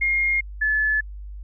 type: tone pair in turn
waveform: sine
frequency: 2134 / 1726.5 Hz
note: C7 / A6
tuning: +34 / -33 cents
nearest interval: major third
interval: 367 cents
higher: first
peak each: -18 dBFS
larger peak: neither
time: 0.01-0.41 / 0.61-1.01 s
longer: neither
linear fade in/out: 10 ms
effects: added 50 Hz sine -33 dBFS peak until 1.43 s